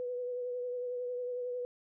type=tone with vibrato; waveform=sine; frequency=493.9 Hz; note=B4; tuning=in tune; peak=-34 dBFS; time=0-1.65 s; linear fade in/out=0 ms; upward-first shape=triangle; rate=11 Hz; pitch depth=28 cents each way; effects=none